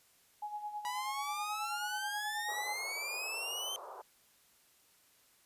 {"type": "tone with tremolo", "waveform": "sine", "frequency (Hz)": 837, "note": "G#5", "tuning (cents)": 13, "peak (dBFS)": -36, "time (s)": [0.42, 2.74], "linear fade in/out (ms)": 5, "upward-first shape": "sine", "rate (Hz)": 9.3, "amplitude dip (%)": 65}
{"type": "exponential sweep", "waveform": "sawtooth", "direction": "up", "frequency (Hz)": [970, 3136], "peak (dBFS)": -34, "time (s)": [0.85, 3.76], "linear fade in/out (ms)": 0}
{"type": "band-pass noise", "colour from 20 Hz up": "white", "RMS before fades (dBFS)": -48, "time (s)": [2.48, 4.02], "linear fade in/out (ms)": 10, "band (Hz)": [410, 1200], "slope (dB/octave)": 48}
{"effects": ["white hiss -67 dBFS RMS until 5.45 s", "resampled to 32000 Hz"]}